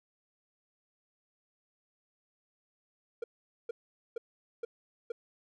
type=tone bursts; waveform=triangle; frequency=466.2 Hz; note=A#4; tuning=in tune; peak=-31 dBFS; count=5; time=3.22-5.12 s; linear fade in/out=5 ms; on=20 ms; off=450 ms; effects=none